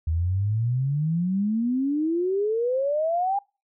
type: exponential sweep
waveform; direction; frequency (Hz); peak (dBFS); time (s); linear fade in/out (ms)
sine; up; 77.78 to 813; -21; 0.07-3.39; 5
effects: noise-tail reverb RT60 0.3 s tail -26 dB re dry